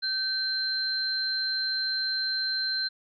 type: tone pair together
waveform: sine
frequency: 1546 / 4127 Hz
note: G6 / C8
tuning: -24 / -25 cents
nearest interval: octave + perfect fourth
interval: 1699 cents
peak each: -32 / -27 dBFS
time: 0.02-2.89 s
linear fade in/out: 20 ms
effects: none